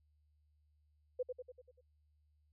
sine tone with echo, 502 Hz, B4, 28 cents sharp, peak -33 dBFS, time 1.19-1.23 s, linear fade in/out 10 ms, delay 97 ms, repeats 6, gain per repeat -5 dB, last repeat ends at 1.812 s, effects added 75 Hz sine -70 dBFS peak until 2.52 s

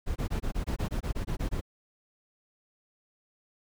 brown noise bursts, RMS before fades -30 dBFS, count 13, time 0.06-1.612 s, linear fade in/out 20 ms, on 100 ms, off 21 ms, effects none

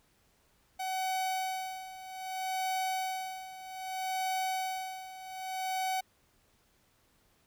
45% pulse tone with tremolo, 753 Hz, F#5, 30 cents sharp, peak -30 dBFS, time 0.79-6.01 s, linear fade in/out 10 ms, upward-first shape sine, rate 0.63 Hz, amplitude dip 80%, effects pink hiss -69 dBFS RMS until 7.46 s

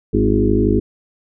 harmonic tone with a mistuned harmonic, 51.91 Hz, G#1, in tune, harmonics 1 / 2 / 4 / 5 / 6 / 7 / 8, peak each -20 / -20 / -20 / -20 / -20 / -20 / -20 dBFS, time 0.13-0.8 s, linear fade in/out 10 ms, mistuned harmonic 6, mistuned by +29 cents, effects none

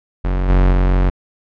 45% pulse tone with level steps, 46.02 Hz, F#1, 9 cents flat, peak -15 / -9 / -11 dBFS, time 0.24-1.1 s, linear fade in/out 10 ms, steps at 0.48 / 0.71 s, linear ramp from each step 20 ms, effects low-pass 2000 Hz 12 dB/octave

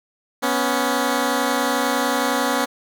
10% pulse tone pair together, 246.1 / 277.2 Hz, B3 / C#4, -6 / 0 cents, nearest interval major second, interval 206 cents, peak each -13 dBFS, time 0.42-2.66 s, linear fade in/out 20 ms, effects none

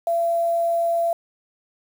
sine tone with quantisation, 677 Hz, E5, 46 cents sharp, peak -18 dBFS, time 0.07-1.13 s, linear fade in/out 2 ms, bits 7, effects none

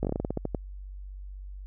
slowing click train, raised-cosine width 2 ms, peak -15 dBFS, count 12, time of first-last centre 0.03-0.548 s, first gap 18 ms, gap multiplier 1.18, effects added 48 Hz sine -38 dBFS peak until 1.66 s

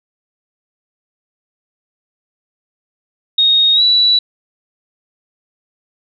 sine tone with pitch glide, 3729 to 3939 Hz, A#7 to B7, 0 to -5 cents, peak -8 dBFS, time 3.38-4.19 s, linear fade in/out 5 ms, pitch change +95 cents, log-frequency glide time 3.74-3.82 s, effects none

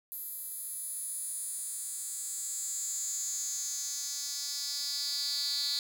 10% pulse tone with high-pass filter sweep, 284.4 Hz, C#4, 45 cents sharp, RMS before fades -36 dBFS, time 0.12-5.79 s, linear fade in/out 0 ms, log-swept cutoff 12000 to 4300 Hz, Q 5.3, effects none

